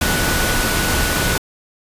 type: tone in noise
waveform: sine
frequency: 1478 Hz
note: F#6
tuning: 2 cents flat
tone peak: -24 dBFS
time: 0.01-1.38 s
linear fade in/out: 5 ms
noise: pink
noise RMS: -18 dBFS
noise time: 0.01-1.38 s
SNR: -9 dB
effects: resampled to 32000 Hz